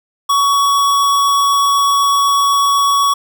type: tone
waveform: square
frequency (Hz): 1123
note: C#6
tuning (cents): +22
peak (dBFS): -11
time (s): 0.29-3.14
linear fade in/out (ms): 10
effects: none